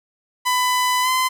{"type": "tone with pitch glide", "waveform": "sawtooth", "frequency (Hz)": [1000, 1026.3], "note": ["B5", "C6"], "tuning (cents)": [21, -34], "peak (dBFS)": -13, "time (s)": [0.45, 1.29], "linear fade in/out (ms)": 20, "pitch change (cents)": 45, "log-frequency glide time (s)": [1.02, 1.09], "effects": []}